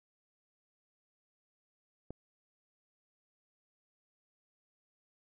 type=click; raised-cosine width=2 ms; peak=-29 dBFS; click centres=2.106 s; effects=none